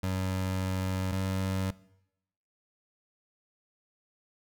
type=tone pair in turn; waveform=25% pulse; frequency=93.8 / 94.94 Hz; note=F#2 / F#2; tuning=+24 / +45 cents; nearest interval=unison; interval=21 cents; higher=second; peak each=-25 dBFS; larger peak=neither; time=0.03-1.12 / 1.12-1.71 s; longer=first; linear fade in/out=5 ms; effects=noise-tail reverb RT60 0.8 s tail -20 dB re dry